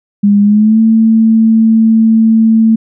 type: tone with pitch glide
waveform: sine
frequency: 203.5 to 223.2 Hz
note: G#3 to A3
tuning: -35 to +25 cents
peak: -4 dBFS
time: 0.23-2.76 s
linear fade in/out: 10 ms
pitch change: +160 cents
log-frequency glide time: 0.42-0.8 s
effects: none